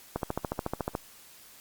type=click train; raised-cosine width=1 ms; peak=-15 dBFS; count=12; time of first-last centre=0.16-0.951 s; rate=13.9 Hz; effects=white hiss -53 dBFS RMS until 1.6 s + Opus 48 kbps